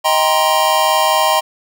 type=chord; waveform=square; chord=C minor seventh; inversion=first; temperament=just; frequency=627.9 / 784.9 / 941.9 / 1046.5 Hz; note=Eb5 / G5 / Bb5 / C6; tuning=+16 / +2 / +18 / 0 cents; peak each=-18 dBFS; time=0.04-1.41 s; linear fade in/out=20 ms; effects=none